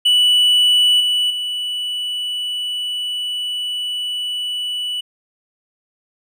triangle tone with level steps, 2960 Hz, F#7, in tune, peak -9 / -13 / -19 dBFS, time 0.05-5.01 s, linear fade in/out 10 ms, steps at 1 / 1.3 s, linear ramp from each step 5 ms, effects none

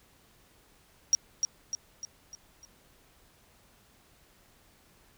sine tone with echo, 5630 Hz, F8, 13 cents sharp, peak -17 dBFS, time 1.13-1.15 s, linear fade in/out 0 ms, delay 300 ms, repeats 5, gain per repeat -6 dB, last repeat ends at 2.65 s, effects tanh soft clip ceiling -14 dBFS + pink hiss -62 dBFS RMS until 5.17 s

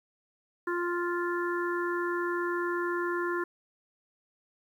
harmonic tone, 349.2 Hz, F4, in tune, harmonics 1 / 3 / 4 / 5, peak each -30 / -35 / -36 / -37 dBFS, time 0.67-3.44 s, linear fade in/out 5 ms, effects 10-bit

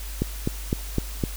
click train, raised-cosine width 3 ms, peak -9 dBFS, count 5, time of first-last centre 0.22-1.238 s, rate 3.93 Hz, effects added 50 Hz sine -32 dBFS peak until 1.36 s + white hiss -40 dBFS RMS until 1.36 s

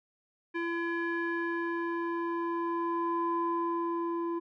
square tone with low-pass filter sweep, 338.5 Hz, E4, 46 cents sharp, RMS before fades -32 dBFS, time 0.54-4.4 s, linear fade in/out 20 ms, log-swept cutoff 2000 to 800 Hz, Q 4.1, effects none

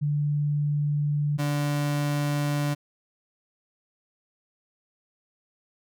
sine / 35% pulse tone pair in turn, 146.83 / 145.73 Hz, D3 / D3, 0 / -13 cents, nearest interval unison, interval 13 cents, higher first, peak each -22 dBFS, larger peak neither, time 0.01-1.38 / 1.38-2.75 s, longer neither, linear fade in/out 20 ms, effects none

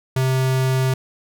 square tone, 130.81 Hz, C3, in tune, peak -17 dBFS, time 0.16-0.94 s, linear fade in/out 5 ms, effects none

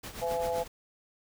pink noise with tremolo, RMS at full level -39 dBFS, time 0.03-0.68 s, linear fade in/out 10 ms, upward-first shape triangle, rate 7.7 Hz, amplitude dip 75%
harmonic tone, 168.7 Hz, E3, 40 cents sharp, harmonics 3 / 4 / 5, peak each -31 / -33 / -35 dBFS, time 0.21-0.64 s, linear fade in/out 20 ms
effects none

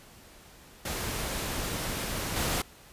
pink noise with level steps, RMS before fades -33 / -29 dBFS, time 0.85-2.62 s, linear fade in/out 5 ms, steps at 2.36 s, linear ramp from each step 5 ms, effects pink hiss -53 dBFS RMS until 2.92 s + resampled to 32000 Hz

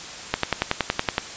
click train, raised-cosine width 0.3 ms, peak -3 dBFS, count 10, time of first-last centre 0.34-1.181 s, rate 10.7 Hz, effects white hiss -36 dBFS RMS until 1.36 s + resampled to 16000 Hz

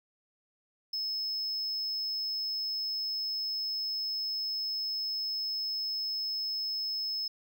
triangle tone, 5200 Hz, E8, 24 cents flat, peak -30 dBFS, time 0.93-7.28 s, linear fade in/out 5 ms, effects none

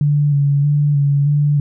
sine tone with vibrato, 144.1 Hz, D3, 33 cents flat, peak -11 dBFS, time 0.01-1.6 s, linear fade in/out 2 ms, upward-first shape square, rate 1.6 Hz, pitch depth 26 cents each way, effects none

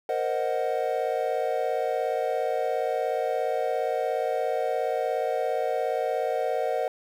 triangle chord, C half-diminished seventh, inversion third, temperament equal, 466.2 / 523.3 / 622.3 / 740 Hz, Bb4 / C5 / Eb5 / Gb5, 0 / 0 / 0 / 0 cents, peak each -28 dBFS, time 0.09-6.88 s, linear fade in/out 2 ms, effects 9-bit

